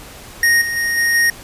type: tone with level steps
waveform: square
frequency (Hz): 1864.7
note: A#6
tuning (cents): 0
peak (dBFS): -11 / -20 / -17 / -14 / -12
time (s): 0.43-1.3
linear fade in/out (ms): 2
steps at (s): 0.61 / 0.76 / 0.97 / 1.14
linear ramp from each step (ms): 10
effects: pink hiss -37 dBFS RMS until 1.43 s + resampled to 32000 Hz